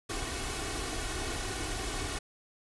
pink noise with comb filter, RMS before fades -35 dBFS, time 0.09-2.19 s, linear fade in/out 10 ms, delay 2.7 ms, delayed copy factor +0.65, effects resampled to 24000 Hz

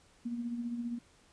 sine tone with tremolo, 237.3 Hz, A#3, 31 cents sharp, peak -32 dBFS, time 0.25-0.99 s, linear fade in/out 10 ms, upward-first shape sine, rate 15 Hz, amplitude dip 50%, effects pink hiss -64 dBFS RMS until 1.32 s + resampled to 22050 Hz

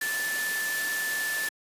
sine tone in noise, 1752 Hz, A6, 8 cents flat, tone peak -28 dBFS, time 0.01-1.49 s, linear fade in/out 5 ms, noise white, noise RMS -33 dBFS, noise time 0.01-1.49 s, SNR +2 dB, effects high-pass 200 Hz 12 dB/octave + resampled to 32000 Hz

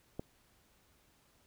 click, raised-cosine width 2 ms, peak -25 dBFS, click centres 0.195 s, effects pink hiss -69 dBFS RMS until 1.46 s

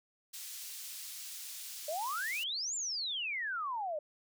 pink high-pass noise, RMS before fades -45 dBFS, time 0.33-2.44 s, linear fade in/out 10 ms, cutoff 4400 Hz, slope 12 dB/octave
sine exponential two-way sweep, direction up then down, 580 to 7459 to 580 Hz, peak -34 dBFS, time 1.88-3.99 s, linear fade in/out 5 ms, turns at 2.75 s
effects none

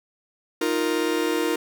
45% pulse chord, Eb suspended second, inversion none, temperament just, 311.1 / 350 / 466.7 Hz, Eb4 / F4 / Bb4, 0 / +4 / +2 cents, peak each -26 dBFS, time 0.61-1.56 s, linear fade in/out 5 ms, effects none

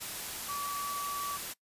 sine tone in noise, 1146 Hz, D6, 43 cents flat, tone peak -34 dBFS, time 0.48-1.38 s, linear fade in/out 20 ms, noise white, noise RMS -39 dBFS, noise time 0-1.54 s, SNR +2 dB, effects noise-tail reverb RT60 0.1 s tail -21 dB re dry + resampled to 32000 Hz

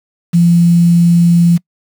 sine tone with quantisation, 171.4 Hz, F3, 32 cents flat, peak -5 dBFS, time 0.33-1.58 s, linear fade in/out 20 ms, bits 5, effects noise-tail reverb RT60 0.1 s tail -25 dB re dry

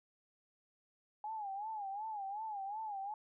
sine tone with vibrato, 829 Hz, G#5, 3 cents flat, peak -39 dBFS, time 1.24-3.14 s, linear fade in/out 2 ms, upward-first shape sine, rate 2.7 Hz, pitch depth 120 cents each way, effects none

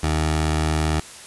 15% pulse tone with notch filter, 77.78 Hz, D#2, in tune, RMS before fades -21 dBFS, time 0.03-1 s, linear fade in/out 5 ms, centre 210 Hz, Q 1.6, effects white hiss -40 dBFS RMS until 1.26 s + resampled to 24000 Hz

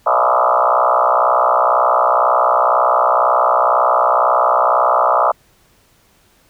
sine tone with frequency modulation, 932.3 Hz, A#5, in tune, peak -10 dBFS, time 0.06-5.32 s, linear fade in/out 10 ms, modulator 62 Hz, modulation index 5.9, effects pink hiss -54 dBFS RMS until 6.49 s

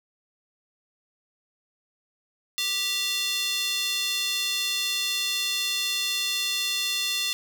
square tone with high-pass filter, 392 Hz, G4, in tune, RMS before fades -27 dBFS, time 2.58-7.33 s, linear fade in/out 0 ms, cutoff 3400 Hz, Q 2.5, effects none

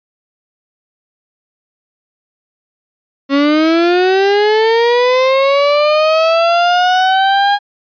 35% pulse linear sweep, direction up, 273.1 to 819 Hz, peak -7 dBFS, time 3.29-7.59 s, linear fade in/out 50 ms, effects resampled to 11025 Hz

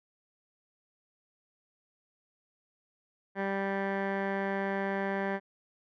15% pulse tone with low-pass filter, 196 Hz, G3, in tune, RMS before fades -32 dBFS, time 3.35-5.4 s, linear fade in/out 50 ms, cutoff 1600 Hz, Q 2.9, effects none

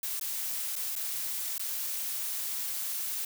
blue noise with dropouts, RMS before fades -34 dBFS, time 0.03-3.25 s, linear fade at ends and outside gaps 2 ms, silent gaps 0.197-0.211 / 0.756-0.762 / 0.954-0.962 / 1.581-1.595 s, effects none

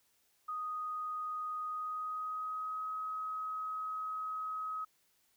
sine tone with pitch glide, 1244.5 to 1269.9 Hz, D#6 to D#6, 0 to +35 cents, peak -36 dBFS, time 0.48-4.85 s, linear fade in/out 10 ms, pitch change +35 cents, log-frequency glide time 1.67-2.9 s, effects white hiss -73 dBFS RMS until 5.36 s

